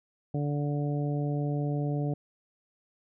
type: harmonic tone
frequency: 145.5 Hz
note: D3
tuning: 16 cents flat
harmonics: 1 / 2 / 3 / 4 / 5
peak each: -28 / -34 / -38 / -40 / -42 dBFS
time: 0.34-2.14 s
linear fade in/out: 5 ms
effects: none